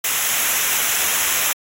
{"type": "noise with comb filter", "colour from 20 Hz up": "white", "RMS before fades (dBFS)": -19, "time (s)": [0.04, 1.53], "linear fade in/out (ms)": 5, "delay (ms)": 0.22, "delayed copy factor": -0.65, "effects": ["AAC 48 kbps"]}